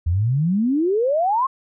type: exponential sweep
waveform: sine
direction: up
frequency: 79 to 1100 Hz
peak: -16 dBFS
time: 0.06-1.47 s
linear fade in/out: 10 ms
effects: none